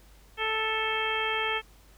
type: harmonic tone with a mistuned harmonic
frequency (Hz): 439.2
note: A4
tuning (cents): -3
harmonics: 1 / 2 / 3 / 4 / 5 / 6 / 7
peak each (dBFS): -34 / -34 / -34 / -34 / -34 / -34 / -34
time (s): 0.37-1.62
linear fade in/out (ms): 50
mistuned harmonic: 7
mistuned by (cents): +61
effects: added 50 Hz sine -54 dBFS peak until 1.97 s + pink hiss -59 dBFS RMS until 1.97 s